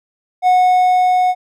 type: tone with level ramp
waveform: triangle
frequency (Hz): 732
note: F#5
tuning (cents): -19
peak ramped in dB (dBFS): -6 to -9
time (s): 0.42-1.35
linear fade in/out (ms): 50
effects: none